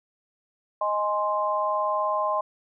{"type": "chord", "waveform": "sine", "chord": "Ab major", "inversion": "second", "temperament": "equal", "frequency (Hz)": [622.3, 830.6, 1046.5], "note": ["Eb5", "Ab5", "C6"], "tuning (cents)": [0, 0, 0], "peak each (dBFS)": [-27, -30, -25], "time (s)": [0.81, 2.41], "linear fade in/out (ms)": 5, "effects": []}